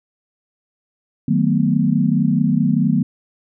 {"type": "chord", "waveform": "sine", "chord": "B dominant seventh", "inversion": "first", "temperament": "just", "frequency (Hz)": [154.34, 185.21, 222.2, 246.9], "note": ["D#3", "F#3", "A3", "B3"], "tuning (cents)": [-14, 2, 17, 0], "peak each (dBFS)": -19, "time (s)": [1.28, 3.03], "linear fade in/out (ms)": 5, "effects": []}